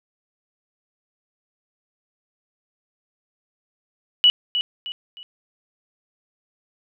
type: tone with echo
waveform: sine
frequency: 2942 Hz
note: F#7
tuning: 11 cents flat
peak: -10 dBFS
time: 4.24-4.3 s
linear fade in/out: 0 ms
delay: 310 ms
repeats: 3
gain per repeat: -9 dB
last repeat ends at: 5.23 s
effects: none